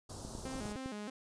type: band-stop noise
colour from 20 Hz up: pink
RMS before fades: -46 dBFS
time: 0.09-0.73 s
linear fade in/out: 10 ms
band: 1100 to 4400 Hz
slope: 24 dB/octave
type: click train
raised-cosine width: 3 ms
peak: -30 dBFS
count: 7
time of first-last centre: 0.25-0.86 s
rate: 9.84 Hz
type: tone with vibrato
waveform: sawtooth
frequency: 234.1 Hz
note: A#3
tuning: 8 cents sharp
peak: -37 dBFS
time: 0.45-1.1 s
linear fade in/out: 5 ms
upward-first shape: square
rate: 3.2 Hz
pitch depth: 200 cents each way
effects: resampled to 22050 Hz